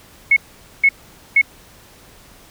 sine tone bursts, 2193 Hz, C#7, 19 cents flat, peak -8 dBFS, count 3, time 0.31-1.415 s, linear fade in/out 5 ms, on 55 ms, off 470 ms, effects pink hiss -46 dBFS RMS until 2.5 s

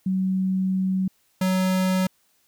sine / square tone pair in turn, 188.4 / 186.45 Hz, F#3 / F#3, +32 / +14 cents, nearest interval unison, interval 18 cents, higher first, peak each -20 / -20 dBFS, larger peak neither, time 0.06-1.08 / 1.41-2.07 s, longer first, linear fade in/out 5 ms, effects white hiss -65 dBFS RMS until 2.47 s

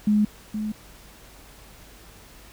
sine tone pair in turn, 210 / 213.8 Hz, G#3 / A3, +19 / -49 cents, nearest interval unison, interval 32 cents, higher second, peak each -16 / -25 dBFS, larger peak first, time 0.07-0.25 / 0.54-0.72 s, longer neither, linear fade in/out 5 ms, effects added 50 Hz sine -51 dBFS peak until 2.52 s + pink hiss -49 dBFS RMS until 2.52 s

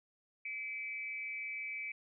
sine tone with amplitude modulation, 2306 Hz, D7, 32 cents flat, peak -35 dBFS, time 0.45-1.92 s, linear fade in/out 5 ms, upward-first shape sine, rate 226 Hz, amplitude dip 75%, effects none

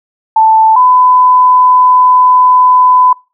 sine tone pair in turn, 882 / 1004.5 Hz, A5 / B5, +4 / +29 cents, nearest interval major second, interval 225 cents, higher second, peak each -3 dBFS, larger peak neither, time 0.36-0.76 / 0.76-3.13 s, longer second, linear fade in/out 5 ms, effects noise-tail reverb RT60 0.3 s tail -25 dB re dry

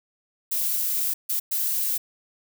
violet noise bursts at uneven times, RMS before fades -25 dBFS, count 3, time 0.51-1.14 / 1.29-1.4 / 1.51-1.98 s, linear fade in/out 10 ms, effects none

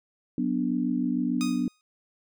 sine chord, B minor, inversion second, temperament equal, 185 / 246.9 / 293.7 Hz, F#3 / B3 / D4, 0 / 0 / 0 cents, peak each -31 / -26 / -29 dBFS, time 0.38-1.68 s, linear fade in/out 2 ms
10% pulse tone with exponential decay, 1244.5 Hz, D#6, in tune, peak -22 dBFS, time 1.41-1.81 s, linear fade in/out 0 ms, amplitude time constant 86 ms
effects none

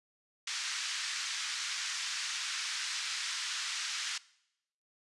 white band-pass noise, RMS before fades -37 dBFS, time 0.47-4.18 s, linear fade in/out 5 ms, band 1300 to 6400 Hz, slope 24 dB/octave, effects noise-tail reverb RT60 0.8 s tail -21 dB re dry + resampled to 24000 Hz

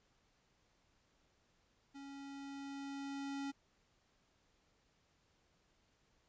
square tone with level ramp, 277.6 Hz, C#4, 3 cents sharp, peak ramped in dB -50 to -40 dBFS, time 1.94-3.52 s, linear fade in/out 20 ms, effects pink hiss -75 dBFS RMS until 6.28 s + resampled to 16000 Hz

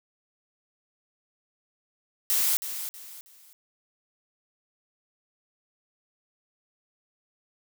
blue noise with echo, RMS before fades -24 dBFS, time 2.3-2.57 s, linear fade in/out 0 ms, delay 320 ms, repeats 3, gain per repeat -10 dB, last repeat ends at 3.53 s, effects none

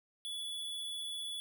square tone, 3423 Hz, A7, 48 cents flat, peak -39 dBFS, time 0.25-1.4 s, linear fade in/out 0 ms, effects none

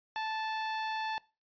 sawtooth tone, 877 Hz, A5, 6 cents flat, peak -29 dBFS, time 0.16-1.18 s, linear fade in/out 0 ms, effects noise-tail reverb RT60 0.3 s tail -21 dB re dry + resampled to 11025 Hz

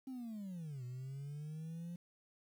sine linear two-way sweep, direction down then up, 267.7 to 122.4 to 175.2 Hz, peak -40 dBFS, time 0.07-1.96 s, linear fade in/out 5 ms, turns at 0.84 s, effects tanh soft clip ceiling -42 dBFS + 11-bit

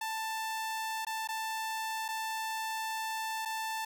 sawtooth tone with dropouts, 885 Hz, A5, 10 cents sharp, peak -30 dBFS, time 0.01-3.85 s, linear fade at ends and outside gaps 5 ms, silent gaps 1.05-1.067 / 1.275-1.287 / 2.082-2.086 / 3.452-3.456 s, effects none

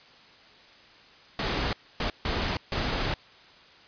pink noise bursts at uneven times, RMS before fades -28 dBFS, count 4, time 1.39-1.73 / 2-2.1 / 2.25-2.57 / 2.72-3.14 s, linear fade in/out 2 ms, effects white hiss -53 dBFS RMS until 3.87 s + resampled to 11025 Hz

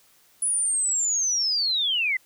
sine linear sweep, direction down, 10030 to 1975.5 Hz, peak -21 dBFS, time 0.42-2.17 s, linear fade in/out 5 ms, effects white hiss -59 dBFS RMS until 2.25 s

